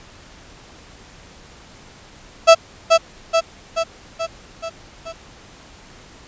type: tone with echo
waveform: 35% pulse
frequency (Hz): 659.3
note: E5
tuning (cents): 0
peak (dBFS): -3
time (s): 2.47-2.55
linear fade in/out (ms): 20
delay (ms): 430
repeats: 6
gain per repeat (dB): -4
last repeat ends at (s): 5.13
effects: pink hiss -44 dBFS RMS until 6.27 s + resampled to 16000 Hz